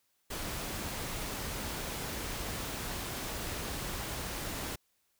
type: noise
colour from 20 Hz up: pink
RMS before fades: -38 dBFS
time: 0.3-4.76 s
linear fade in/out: 10 ms
effects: white hiss -75 dBFS RMS until 5.19 s